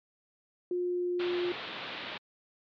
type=tone with pitch glide; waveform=sine; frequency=356.7 to 353.8 Hz; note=F4 to F4; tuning=+37 to +23 cents; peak=-28 dBFS; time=0.71-1.52 s; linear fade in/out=2 ms; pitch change=-14 cents; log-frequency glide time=0.81-1.35 s
type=low-pass noise; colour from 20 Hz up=white; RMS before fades=-40 dBFS; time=1.19-2.18 s; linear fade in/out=10 ms; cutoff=3900 Hz; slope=48 dB/octave
effects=high-pass 150 Hz 12 dB/octave + MP3 96 kbps